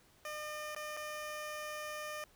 15% pulse tone with dropouts, 605 Hz, D#5, 49 cents flat, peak -34 dBFS, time 0.25-2.24 s, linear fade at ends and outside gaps 1 ms, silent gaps 0.749-0.763 / 0.967-0.971 s, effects pink hiss -66 dBFS RMS until 2.35 s

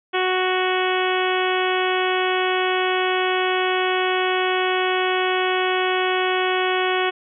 harmonic tone, 370 Hz, F#4, in tune, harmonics 1 / 2 / 3 / 4 / 5 / 6 / 7 / 8 / 9, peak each -22 / -25 / -27 / -28 / -29 / -30 / -30 / -31 / -32 dBFS, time 0.13-7.11 s, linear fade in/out 20 ms, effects none

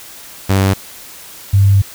sawtooth / sine tone pair in turn, 96.8 / 98.89 Hz, G2 / G2, -21 / +16 cents, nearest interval unison, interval 37 cents, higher second, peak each -6 dBFS, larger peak neither, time 0.49-0.74 / 1.53-1.82 s, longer second, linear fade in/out 10 ms, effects white hiss -35 dBFS RMS until 1.94 s

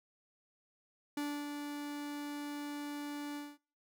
45% pulse tone with ADSR envelope, 291.2 Hz, D4, 15 cents flat, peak -34 dBFS, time 1.17-3.58 s, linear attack 4 ms, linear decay 280 ms, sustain -5 dB, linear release 220 ms, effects noise-tail reverb RT60 0.4 s tail -24 dB re dry

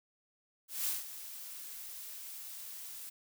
blue noise with ADSR envelope, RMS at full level -33 dBFS, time 0.68-3.1 s, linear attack 190 ms, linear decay 160 ms, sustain -13 dB, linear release 13 ms, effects none

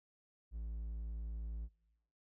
triangle tone, 55.6 Hz, A1, 19 cents sharp, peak -38 dBFS, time 0.51-1.69 s, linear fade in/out 50 ms, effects noise-tail reverb RT60 1.0 s tail -23 dB re dry

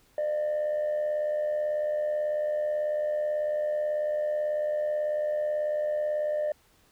sine tone with amplitude modulation, 602 Hz, D5, 43 cents sharp, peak -21 dBFS, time 0.18-6.52 s, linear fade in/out 2 ms, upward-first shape sine, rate 78.2 Hz, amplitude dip 55%, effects tanh soft clip ceiling -23 dBFS + pink hiss -63 dBFS RMS until 6.91 s

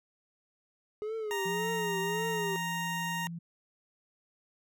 triangle tone with vibrato, 417.3 Hz, G#4, 8 cents sharp, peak -31 dBFS, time 1.02-2.56 s, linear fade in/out 0 ms, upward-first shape triangle, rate 1.8 Hz, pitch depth 140 cents each way
20% pulse tone, 932.3 Hz, A#5, in tune, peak -28 dBFS, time 1.31-3.27 s, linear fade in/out 0 ms
sine tone with pitch glide, 174.61 to 168.76 Hz, F3 to E3, 0 to +41 cents, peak -37 dBFS, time 1.45-3.39 s, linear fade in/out 10 ms, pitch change -59 cents, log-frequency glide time 1.57-2.25 s
effects none

